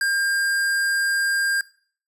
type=tone; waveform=square; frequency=1604 Hz; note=G6; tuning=39 cents sharp; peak=-20 dBFS; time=0.01-1.61 s; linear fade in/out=2 ms; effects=noise-tail reverb RT60 0.5 s tail -21 dB re dry + resampled to 32000 Hz